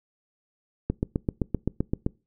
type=click train; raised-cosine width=3 ms; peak=-11 dBFS; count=10; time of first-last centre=0.9-2.064 s; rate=7.73 Hz; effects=noise-tail reverb RT60 0.3 s tail -24 dB re dry